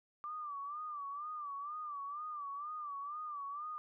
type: tone with vibrato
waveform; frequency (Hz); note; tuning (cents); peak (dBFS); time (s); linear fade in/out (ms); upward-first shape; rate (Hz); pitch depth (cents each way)
sine; 1174.7; D6; 0; -40; 0.24-3.78; 0; sine; 2.1; 92
effects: none